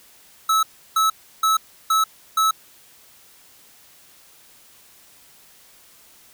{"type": "tone bursts", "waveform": "square", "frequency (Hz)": 1300, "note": "E6", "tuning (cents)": -24, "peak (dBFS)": -16, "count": 5, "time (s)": [0.49, 2.51], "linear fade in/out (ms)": 5, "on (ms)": 140, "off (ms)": 330, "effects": ["white hiss -51 dBFS RMS until 6.33 s"]}